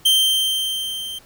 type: tone with level ramp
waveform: 45% pulse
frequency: 3136 Hz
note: G7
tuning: in tune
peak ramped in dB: -11 to -28 dBFS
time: 0.05-1.19 s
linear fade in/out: 10 ms
effects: pink hiss -50 dBFS RMS until 1.25 s